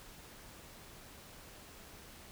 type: silence
effects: pink hiss -54 dBFS RMS until 2.31 s